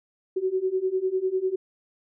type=beating tone pair; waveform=sine; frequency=370 / 380 Hz; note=F#4 / F#4; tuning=0 / +46 cents; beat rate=10 Hz; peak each=-27 / -25 dBFS; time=0.36-1.56 s; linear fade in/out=10 ms; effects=none